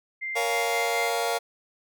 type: tone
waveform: sine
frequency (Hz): 2093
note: C7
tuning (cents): 0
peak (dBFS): -29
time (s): 0.21-1.11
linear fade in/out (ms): 20
type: chord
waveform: sawtooth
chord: Bb minor seventh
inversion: none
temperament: just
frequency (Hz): 466.2 / 559.4 / 699.2 / 839.1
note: Bb4 / Db5 / F5 / Ab5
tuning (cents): 0 / +16 / +2 / +18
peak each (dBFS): -25 / -28 / -24 / -29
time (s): 0.35-1.39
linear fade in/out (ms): 20
effects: none